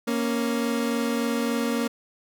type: tone pair together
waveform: 30% pulse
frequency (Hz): 233.7 / 277.2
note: A#3 / C#4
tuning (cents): +5 / 0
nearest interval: minor third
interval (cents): 295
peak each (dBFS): -22 / -26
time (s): 0.07-1.88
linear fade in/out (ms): 10
effects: none